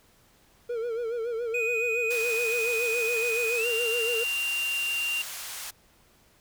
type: tone with vibrato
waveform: triangle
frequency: 464.8 Hz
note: A#4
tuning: 5 cents flat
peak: -26 dBFS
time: 0.69-4.24 s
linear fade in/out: 10 ms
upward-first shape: sine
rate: 7.1 Hz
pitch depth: 80 cents each way
type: tone with pitch glide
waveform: triangle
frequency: 2489 to 2778 Hz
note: D#7 to F7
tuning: 0 to -10 cents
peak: -25 dBFS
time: 1.54-5.22 s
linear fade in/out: 5 ms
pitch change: +190 cents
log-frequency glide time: 3.56-3.66 s
type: band-pass noise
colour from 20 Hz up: white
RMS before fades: -38 dBFS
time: 2.1-5.71 s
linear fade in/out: 10 ms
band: 750 to 13000 Hz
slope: 12 dB/octave
effects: pink hiss -61 dBFS RMS until 6.4 s